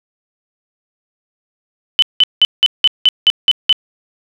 sine tone bursts, 3013 Hz, F#7, 31 cents sharp, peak -5 dBFS, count 9, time 1.99-3.727 s, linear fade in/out 0 ms, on 33 ms, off 180 ms, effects none

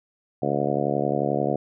harmonic tone, 71.3 Hz, C#2, 49 cents sharp, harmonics 2 / 3 / 4 / 5 / 6 / 7 / 8 / 9 / 10, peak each -30 / -30 / -30 / -30 / -30 / -30 / -30 / -30 / -30 dBFS, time 0.42-1.56 s, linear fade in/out 5 ms, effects none

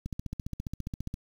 click train, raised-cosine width 5 ms, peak -22 dBFS, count 17, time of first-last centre 0.06-1.141 s, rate 14.8 Hz, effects 8-bit

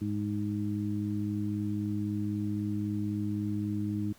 harmonic tone, 103.83 Hz, G#2, in tune, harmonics 1 / 2 / 3, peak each -34 / -33 / -34 dBFS, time 0.01-4.13 s, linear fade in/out 10 ms, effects pink hiss -59 dBFS RMS until 4.18 s

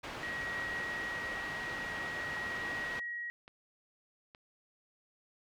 white low-pass noise, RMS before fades -43 dBFS, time 0.03-3 s, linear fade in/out 10 ms, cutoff 2000 Hz, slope 12 dB/octave
sine tone with tremolo, 1902 Hz, A#6, 34 cents sharp, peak -36 dBFS, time 0.23-3.3 s, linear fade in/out 0 ms, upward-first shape sine, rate 0.49 Hz, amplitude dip 25%
click train, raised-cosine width 0.3 ms, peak -36 dBFS, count 4, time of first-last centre 1.74-4.349 s, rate 1.15 Hz
effects none

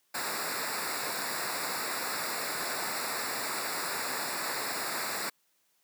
pink noise with comb filter, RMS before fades -34 dBFS, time 0.14-5.3 s, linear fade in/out 10 ms, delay 0.32 ms, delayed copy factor -1, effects white hiss -72 dBFS RMS until 5.83 s + high-pass 150 Hz 12 dB/octave

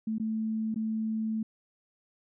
sine tone with dropouts, 220 Hz, A3, in tune, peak -28 dBFS, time 0.07-1.43 s, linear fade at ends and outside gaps 5 ms, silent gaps 0.183-0.198 / 0.744-0.759 s, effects none

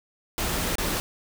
pink noise with dropouts, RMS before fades -27 dBFS, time 0.38-1 s, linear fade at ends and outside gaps 0 ms, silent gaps 0.755-0.783 s, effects none

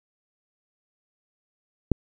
click, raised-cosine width 3 ms, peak -6 dBFS, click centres 1.917 s, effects none

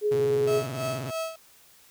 sine tone, 419.1 Hz, G#4, 16 cents sharp, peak -21 dBFS, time 0.01-0.63 s, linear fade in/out 50 ms
sawtooth tone with vibrato, 129.7 Hz, C3, 15 cents flat, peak -28 dBFS, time 0.11-1.11 s, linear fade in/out 10 ms, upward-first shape square, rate 19 Hz, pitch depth 140 cents each way
35% pulse tone with tremolo, 649 Hz, E5, 27 cents flat, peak -26 dBFS, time 0.47-1.36 s, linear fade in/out 5 ms, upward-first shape sine, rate 3.1 Hz, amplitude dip 80%
effects white hiss -56 dBFS RMS until 1.9 s

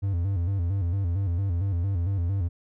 triangle tone with vibrato, 92 Hz, F#2, 9 cents flat, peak -21 dBFS, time 0.02-2.49 s, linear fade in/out 20 ms, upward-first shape square, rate 4.4 Hz, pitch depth 120 cents each way, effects none

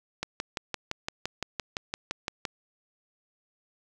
click train, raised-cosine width 0.2 ms, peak -13 dBFS, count 14, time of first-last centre 0.23-2.452 s, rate 5.85 Hz, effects none

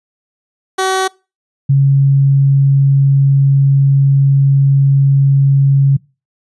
15% pulse / sine tone pair in turn, 378.7 / 137.97 Hz, F#4 / C#3, +40 / -8 cents, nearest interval octave + perfect fourth, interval 1748 cents, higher first, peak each -6 dBFS, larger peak neither, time 0.78-1.08 / 1.69-5.97 s, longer second, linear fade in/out 10 ms, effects noise-tail reverb RT60 0.3 s tail -24 dB re dry + resampled to 24000 Hz

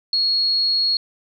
sine tone, 4316 Hz, C#8, 47 cents flat, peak -16 dBFS, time 0.13-0.97 s, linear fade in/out 2 ms, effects none

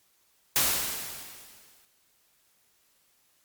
white noise with exponential decay, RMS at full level -22 dBFS, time 0.56-1.85 s, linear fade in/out 0 ms, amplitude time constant 280 ms, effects white hiss -67 dBFS RMS until 3.44 s + MP3 96 kbps

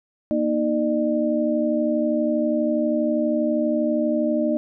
sine tone cluster, 237.8 / 310.2 / 602 Hz, A#3 / D#4 / D5, +35 / -5 / +43 cents, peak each -23 dBFS, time 0.31-4.57 s, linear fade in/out 0 ms, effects none

